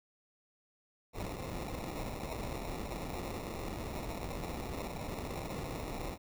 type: noise with sample-and-hold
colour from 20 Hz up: pink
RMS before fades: -40 dBFS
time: 1.13-6.18 s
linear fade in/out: 50 ms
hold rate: 1575 Hz
effects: none